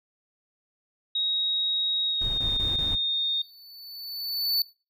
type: tone with pitch glide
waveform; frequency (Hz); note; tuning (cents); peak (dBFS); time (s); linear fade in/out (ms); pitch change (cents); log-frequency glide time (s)
sine; 3785 to 3675; A#7 to A#7; +26 to -25; -24; 1.15-3.42; 5; -51; 2.05-2.46
type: noise bursts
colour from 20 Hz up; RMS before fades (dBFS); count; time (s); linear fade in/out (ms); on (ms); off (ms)
brown; -33; 4; 2.21-2.953; 5; 170; 21
type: tone with exponential growth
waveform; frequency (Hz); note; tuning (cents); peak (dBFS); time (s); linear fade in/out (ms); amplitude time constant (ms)
square; 4488; C#8; +21; -21; 3.1-4.62; 2; 330
effects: noise-tail reverb RT60 0.3 s tail -20 dB re dry